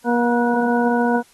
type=harmonic tone with a mistuned harmonic; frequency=239.2 Hz; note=A#3; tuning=45 cents sharp; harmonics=1 / 2 / 3 / 4 / 6; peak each=-18 / -21 / -23 / -24 / -26 dBFS; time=0.04-1.23 s; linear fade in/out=50 ms; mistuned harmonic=6; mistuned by=+45 cents; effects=white hiss -53 dBFS RMS until 1.33 s + AAC 32 kbps